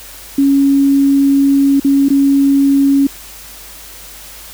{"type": "tone with dropouts", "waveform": "sine", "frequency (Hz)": 277.2, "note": "C#4", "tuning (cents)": 0, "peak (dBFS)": -7, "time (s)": [0.38, 3.07], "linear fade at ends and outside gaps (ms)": 5, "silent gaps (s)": [[1.799, 1.846], [2.086, 2.102]], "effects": ["added 50 Hz sine -41 dBFS peak until 4.53 s", "white hiss -34 dBFS RMS until 4.53 s"]}